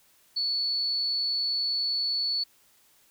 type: tone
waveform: sine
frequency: 4435 Hz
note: C#8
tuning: in tune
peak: -25 dBFS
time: 0.36-2.44 s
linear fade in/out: 10 ms
effects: white hiss -62 dBFS RMS until 3.1 s